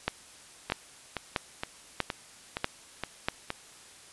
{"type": "two click trains", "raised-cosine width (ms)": 0.3, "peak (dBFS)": [-15, -10], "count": [7, 6], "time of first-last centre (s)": [[0.7, 3.504], [0.08, 3.285]], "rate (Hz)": [2.14, 1.56], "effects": ["white hiss -52 dBFS RMS until 4.12 s", "resampled to 24000 Hz"]}